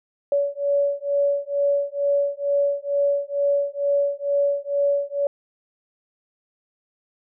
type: beating tone pair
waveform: sine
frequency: 566 / 568.2 Hz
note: C#5 / C#5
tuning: +36 / +43 cents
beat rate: 2.2 Hz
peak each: -22 dBFS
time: 0.32-5.27 s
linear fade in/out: 2 ms
effects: none